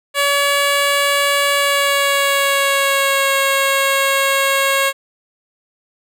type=tone with pitch glide; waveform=10% pulse; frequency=567 to 546.7 Hz; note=C#5 to C#5; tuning=+39 to -24 cents; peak=-5 dBFS; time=0.14-4.93 s; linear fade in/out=50 ms; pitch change=-63 cents; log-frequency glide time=1.55-3.34 s; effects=none